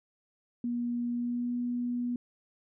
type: tone with pitch glide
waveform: sine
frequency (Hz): 239.9 to 243.2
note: A#3 to B3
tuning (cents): +50 to -26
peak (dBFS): -29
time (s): 0.64-2.16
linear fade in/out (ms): 2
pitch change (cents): +24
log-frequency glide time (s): 1.12-1.54
effects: none